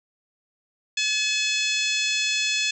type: harmonic tone with a mistuned harmonic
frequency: 856 Hz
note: A5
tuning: 48 cents flat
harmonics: 2 / 3 / 4 / 5 / 6 / 7 / 8 / 9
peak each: -34 / -25 / -27 / -31 / -33 / -34 / -33 / -38 dBFS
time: 0.97-2.71 s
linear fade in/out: 5 ms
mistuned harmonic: 7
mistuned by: +36 cents
effects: none